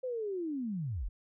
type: linear sweep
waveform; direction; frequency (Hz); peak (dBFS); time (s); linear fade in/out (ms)
sine; down; 523.3 to 30.86; -33; 0.03-1.09; 10
effects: none